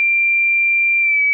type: tone with pitch glide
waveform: sine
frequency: 2371 to 2284 Hz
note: D7 to D7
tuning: +16 to -49 cents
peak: -12 dBFS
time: 0-1.33 s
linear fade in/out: 0 ms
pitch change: -65 cents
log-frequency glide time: 1-1.22 s
effects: none